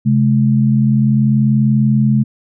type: tone pair together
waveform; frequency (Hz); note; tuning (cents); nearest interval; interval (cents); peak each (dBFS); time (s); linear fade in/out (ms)
sine; 133.14 / 213.5; C3 / G#3; +31 / +48; minor sixth; 817; -12; 0.05-2.24; 20
effects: none